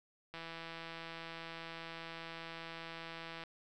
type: click train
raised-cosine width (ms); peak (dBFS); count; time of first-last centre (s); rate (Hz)
0.3; -30; 512; 0.34-3.437; 165
effects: none